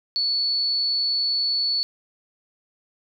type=tone; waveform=sine; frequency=4435 Hz; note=C#8; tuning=in tune; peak=-20 dBFS; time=0.16-1.83 s; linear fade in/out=0 ms; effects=none